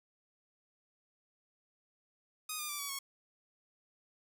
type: tone with pitch steps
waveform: 5% pulse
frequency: 1244.5 / 1207 / 1170.6 / 1135.3 / 1101.1 Hz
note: D#6 / D6 / D6 / C#6 / C#6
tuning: 0 / +47 / -6 / +41 / -12 cents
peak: -26 dBFS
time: 2.49-2.99 s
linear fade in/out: 5 ms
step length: 100 ms
effects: none